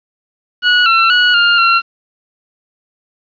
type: tone with pitch steps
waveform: 25% pulse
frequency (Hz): 1461 / 1348 / 1461 / 1406 / 1368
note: F#6 / E6 / F#6 / F6 / F6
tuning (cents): -22 / +38 / -22 / +11 / -36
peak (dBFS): -4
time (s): 0.62-1.82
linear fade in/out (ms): 50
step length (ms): 240
effects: resampled to 11025 Hz + 7-bit